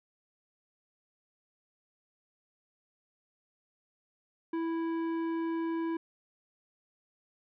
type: tone with tanh clipping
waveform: triangle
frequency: 329.6 Hz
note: E4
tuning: in tune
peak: -32 dBFS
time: 4.53-5.97 s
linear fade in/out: 5 ms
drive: 16 dB
effects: none